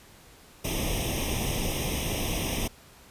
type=noise with comb filter; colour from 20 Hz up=pink; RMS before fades=-29 dBFS; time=0.64-2.68 s; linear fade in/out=10 ms; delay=0.34 ms; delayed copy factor=+0.9; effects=pink hiss -53 dBFS RMS until 3.1 s + resampled to 32000 Hz